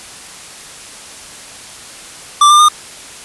square tone with pitch steps, 1174.7 / 1195.9 / 1217.5 Hz, D6 / D6 / D#6, 0 / +31 / -38 cents, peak -5 dBFS, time 2.41-2.686 s, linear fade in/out 5 ms, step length 92 ms, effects white hiss -33 dBFS RMS until 3.24 s + resampled to 24000 Hz

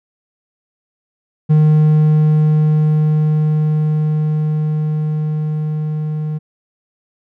triangle tone with level ramp, 153.4 Hz, D#3, 24 cents flat, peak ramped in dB -5 to -16 dBFS, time 1.49-6.39 s, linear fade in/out 20 ms, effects none

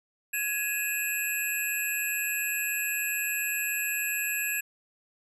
sine tone cluster, 1674 / 2508 / 2675 / 7710 / 11610 Hz, G#6 / D#7 / E7 / B8 / F#9, +13 / +13 / +25 / -43 / -34 cents, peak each -33 / -34 / -36 / -34 / -33 dBFS, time 0.33-4.61 s, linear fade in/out 10 ms, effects none

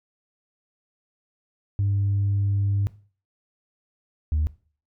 sine tone pair in turn, 99.9 / 76.33 Hz, G2 / D#2, +33 / -33 cents, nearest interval perfect fourth, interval 466 cents, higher first, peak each -18 dBFS, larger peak neither, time 1.79-2.87 / 4.32-4.47 s, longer first, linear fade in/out 0 ms, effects noise-tail reverb RT60 0.4 s tail -19 dB re dry + tanh soft clip ceiling -17 dBFS

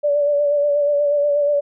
sine tone with vibrato, 580 Hz, D5, 22 cents flat, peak -14 dBFS, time 0.03-1.61 s, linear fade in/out 20 ms, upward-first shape sine, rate 8.3 Hz, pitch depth 30 cents each way, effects none

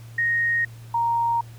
sine tone pair in turn, 1864.7 / 932.4 Hz, A#6 / A#5, 0 / 0 cents, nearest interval octave, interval 1200 cents, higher first, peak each -19 dBFS, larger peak neither, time 0.18-0.65 / 0.94-1.41 s, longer neither, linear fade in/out 5 ms, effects added 115 Hz sine -39 dBFS peak until 1.58 s + pink hiss -52 dBFS RMS until 1.58 s

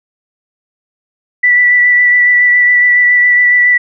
sine tone with vibrato, 1966 Hz, B6, 8 cents flat, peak -5 dBFS, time 1.43-3.78 s, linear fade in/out 10 ms, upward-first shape sine, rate 7.2 Hz, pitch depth 13 cents each way, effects none

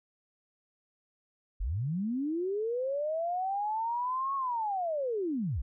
sine linear two-way sweep, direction up then down, 36.71 to 1108.7 to 43.52 Hz, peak -29 dBFS, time 1.6-5.62 s, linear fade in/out 10 ms, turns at 4.35 s, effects none

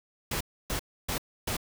pink noise bursts, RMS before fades -31 dBFS, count 4, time 0.31-1.568 s, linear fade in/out 5 ms, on 97 ms, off 290 ms, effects none

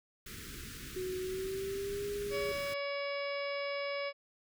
pink band-stop noise, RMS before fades -46 dBFS, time 0.26-2.74 s, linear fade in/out 5 ms, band 430 to 1300 Hz, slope 48 dB/octave
sine tone with pitch glide, 370 to 408.2 Hz, F#4 to G#4, 0 to -30 cents, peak -35 dBFS, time 0.96-2.52 s, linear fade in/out 5 ms, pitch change +170 cents, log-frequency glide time 1.2-2.07 s
harmonic tone, 565 Hz, C#5, 33 cents sharp, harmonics 1 / 2 / 3 / 4 / 5 / 6 / 7 / 8 / 9, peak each -36 / -44 / -49 / -41 / -50 / -53 / -53 / -59 / -48 dBFS, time 2.3-4.13 s, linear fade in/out 50 ms
effects none

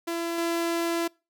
sawtooth tone with level steps, 337 Hz, E4, 38 cents sharp, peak -24 / -21 dBFS, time 0.07-1.08 s, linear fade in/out 10 ms, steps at 0.38 s, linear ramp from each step 2 ms, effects noise-tail reverb RT60 0.3 s tail -26 dB re dry

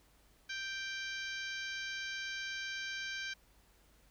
harmonic tone, 784 Hz, G5, in tune, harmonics 2 / 3 / 4 / 5 / 6 / 7 / 8, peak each -41 / -45 / -47 / -49 / -51 / -52 / -53 dBFS, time 0.49-3.34 s, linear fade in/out 10 ms, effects added 50 Hz sine -68 dBFS peak until 4.1 s + pink hiss -68 dBFS RMS until 4.1 s

